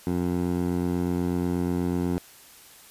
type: tone with band-pass filter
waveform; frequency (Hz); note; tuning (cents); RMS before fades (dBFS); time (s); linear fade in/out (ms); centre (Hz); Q
15% pulse; 88.2; F2; +18; -26; 0.07-2.18; 0; 270; 0.77
effects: white hiss -50 dBFS RMS until 2.9 s + resampled to 32000 Hz